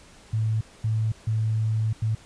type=tone bursts at uneven times; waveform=sine; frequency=110 Hz; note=A2; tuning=in tune; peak=-21 dBFS; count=4; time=0.33-0.61 / 0.84-1.12 / 1.27-1.93 / 2.02-2.15 s; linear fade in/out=5 ms; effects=pink hiss -51 dBFS RMS until 2.25 s + resampled to 22050 Hz

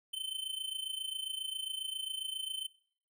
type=tone with amplitude modulation; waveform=square; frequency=3077 Hz; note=G7; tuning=33 cents flat; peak=-34 dBFS; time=0.13-2.67 s; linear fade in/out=10 ms; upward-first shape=sine; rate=27.4 Hz; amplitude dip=80%; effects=noise-tail reverb RT60 0.6 s tail -22 dB re dry

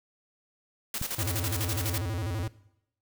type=noise with tremolo; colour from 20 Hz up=white; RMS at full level=-32 dBFS; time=0.94-1.98 s; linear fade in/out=2 ms; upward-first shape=square; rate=12 Hz; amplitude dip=70%
type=clicks; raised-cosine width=5 ms; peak=-21 / -31 dBFS; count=2; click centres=1.015 / 2.403 s
type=tone with vibrato; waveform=square; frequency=98 Hz; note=G2; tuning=in tune; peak=-30 dBFS; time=1.18-2.48 s; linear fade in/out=5 ms; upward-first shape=square; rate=12 Hz; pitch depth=210 cents each way
effects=noise-tail reverb RT60 0.8 s tail -20 dB re dry

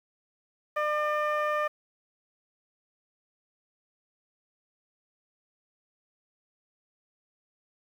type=tone with low-pass filter; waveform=15% pulse; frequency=601 Hz; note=D5; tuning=40 cents sharp; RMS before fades=-28 dBFS; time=0.76-1.68 s; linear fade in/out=10 ms; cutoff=1500 Hz; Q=1.1; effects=9-bit

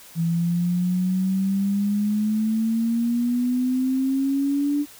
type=exponential sweep; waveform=sine; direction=up; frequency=164.81 to 293 Hz; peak=-19 dBFS; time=0.15-4.86 s; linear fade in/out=50 ms; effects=white hiss -46 dBFS RMS until 4.99 s

